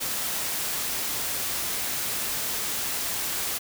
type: noise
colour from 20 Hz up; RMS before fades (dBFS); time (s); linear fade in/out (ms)
white; -29; 0-3.59; 20
effects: none